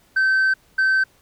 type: tone bursts at uneven times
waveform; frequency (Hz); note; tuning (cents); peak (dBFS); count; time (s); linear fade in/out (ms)
sine; 1544; G6; -27; -12; 2; 0.16-0.54 / 0.78-1.04; 10
effects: tanh soft clip ceiling -14 dBFS + pink hiss -57 dBFS RMS until 1.21 s